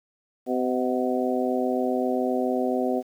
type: harmonic tone with a mistuned harmonic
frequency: 127.4 Hz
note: C3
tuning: 46 cents flat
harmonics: 2 / 3 / 4 / 5 / 6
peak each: -26 / -28 / -29 / -30 / -31 dBFS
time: 0.46-3.03 s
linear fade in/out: 50 ms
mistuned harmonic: 6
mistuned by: -54 cents
effects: 9-bit